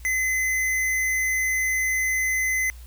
square tone, 2040 Hz, C7, 44 cents flat, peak -22 dBFS, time 0.05-2.7 s, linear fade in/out 0 ms, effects added 60 Hz sine -39 dBFS peak until 2.86 s + white hiss -53 dBFS RMS until 2.86 s

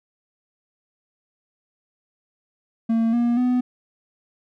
triangle tone with pitch steps, 227.2 / 237.9 / 249.2 Hz, A#3 / A#3 / B3, -44 / +35 / +16 cents, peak -15 dBFS, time 2.89-3.61 s, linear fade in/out 10 ms, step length 240 ms, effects none

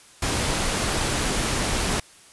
pink noise, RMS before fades -24 dBFS, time 0.22-2 s, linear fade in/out 5 ms, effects white hiss -50 dBFS RMS until 2.32 s + resampled to 24000 Hz

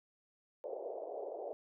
pink band-pass noise, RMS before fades -43 dBFS, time 0.64-1.53 s, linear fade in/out 0 ms, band 410 to 700 Hz, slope 48 dB/octave, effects none

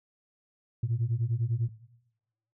sine beating tone pair, 111.2 / 121.2 Hz, A2 / B2, +19 / -32 cents, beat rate 10 Hz, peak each -28 dBFS, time 0.83-1.69 s, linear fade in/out 5 ms, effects noise-tail reverb RT60 0.9 s tail -17 dB re dry + tanh soft clip ceiling -21 dBFS

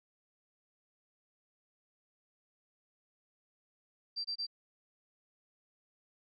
sine tone bursts, 4699 Hz, D8, in tune, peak -34 dBFS, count 3, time 4.16-4.468 s, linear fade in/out 20 ms, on 86 ms, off 25 ms, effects none

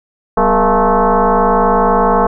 sine tone with frequency modulation, 196 Hz, G3, in tune, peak -8 dBFS, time 0.37-2.27 s, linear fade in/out 5 ms, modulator 222 Hz, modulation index 4.6, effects none

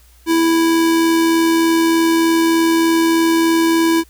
square tone with amplitude modulation, 329.6 Hz, E4, in tune, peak -11 dBFS, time 0.26-4.04 s, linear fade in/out 50 ms, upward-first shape sine, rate 83.3 Hz, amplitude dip 25%, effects added 60 Hz sine -46 dBFS peak until 4.09 s + white hiss -52 dBFS RMS until 4.09 s

